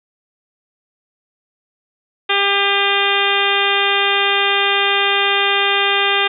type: harmonic tone with a mistuned harmonic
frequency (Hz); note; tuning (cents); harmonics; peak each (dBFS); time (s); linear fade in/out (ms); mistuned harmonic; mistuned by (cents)
399.1; G4; +31; 1 / 2 / 3 / 4 / 5 / 6 / 7 / 8 / 9; -22 / -22 / -22 / -22 / -22 / -22 / -22 / -22 / -22; 2.29-6.28; 10; 6; +26
effects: none